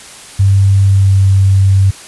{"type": "tone with pitch glide", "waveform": "sine", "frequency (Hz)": [98, 96.87], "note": ["G2", "G2"], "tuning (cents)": [0, -20], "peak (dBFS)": -5, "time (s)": [0.39, 1.91], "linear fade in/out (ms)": 10, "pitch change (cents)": -20, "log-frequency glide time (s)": [0.85, 1.19], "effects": ["white hiss -33 dBFS RMS until 2.07 s", "resampled to 24000 Hz"]}